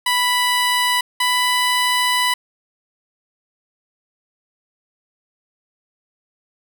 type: tone pair in turn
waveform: 15% pulse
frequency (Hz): 987.8 / 992.9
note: B5 / B5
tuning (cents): 0 / +9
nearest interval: unison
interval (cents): 9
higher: second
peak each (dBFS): -9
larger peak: neither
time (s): 0.06-1.01 / 1.2-2.34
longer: second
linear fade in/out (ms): 5
effects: none